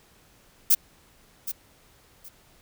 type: noise with echo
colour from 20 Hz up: violet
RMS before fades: -17 dBFS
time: 0.7-0.75 s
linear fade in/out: 10 ms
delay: 770 ms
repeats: 2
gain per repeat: -13 dB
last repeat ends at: 2.29 s
effects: pink hiss -58 dBFS RMS until 2.61 s